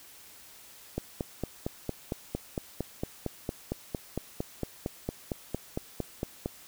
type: click train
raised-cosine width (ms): 2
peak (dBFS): -17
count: 25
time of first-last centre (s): 0.98-6.459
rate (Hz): 4.38
effects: white hiss -52 dBFS RMS until 6.67 s